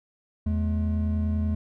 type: tone pair together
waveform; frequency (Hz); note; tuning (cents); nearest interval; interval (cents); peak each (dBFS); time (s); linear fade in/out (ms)
triangle; 81.2 / 213.2; E2 / G#3; -26 / +46; octave + perfect fourth; 1672; -22 / -26; 0.46-1.55; 5
effects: none